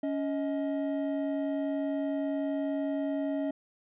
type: tone pair together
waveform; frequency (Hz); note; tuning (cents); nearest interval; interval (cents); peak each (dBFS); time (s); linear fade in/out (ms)
triangle; 280.5 / 630.1; C#4 / D#5; +21 / +22; octave + major second; 1401; -28 / -32; 0.03-3.51; 5
effects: resampled to 8000 Hz